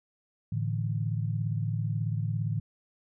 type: chord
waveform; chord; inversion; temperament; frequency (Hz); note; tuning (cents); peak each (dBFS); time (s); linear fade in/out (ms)
sine; A suspended fourth; none; equal; 110 / 146.83 / 164.81; A2 / D3 / E3; 0 / 0 / 0; -29 / -33 / -35; 0.52-2.6; 5
effects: none